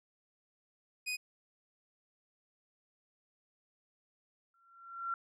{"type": "tone", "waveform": "sawtooth", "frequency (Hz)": 2492, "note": "D#7", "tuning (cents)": 2, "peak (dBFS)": -31, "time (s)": [1.06, 1.17], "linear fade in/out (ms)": 20}
{"type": "tone with exponential growth", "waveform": "sine", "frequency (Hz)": 1366, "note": "F6", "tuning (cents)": -39, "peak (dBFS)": -31, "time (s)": [4.54, 5.14], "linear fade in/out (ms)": 2, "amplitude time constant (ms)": 130}
{"effects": ["low-pass 12000 Hz 12 dB/octave"]}